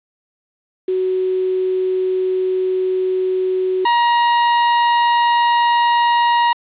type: tone pair in turn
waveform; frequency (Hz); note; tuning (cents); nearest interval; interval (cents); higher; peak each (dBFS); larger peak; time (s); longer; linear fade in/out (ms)
sine / 40% pulse; 372.4 / 948.7; F#4 / A#5; +11 / +30; octave + major third; 1619; second; -15 / -11; second; 0.88-3.85 / 3.85-6.53; first; 5
effects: resampled to 8000 Hz + 7-bit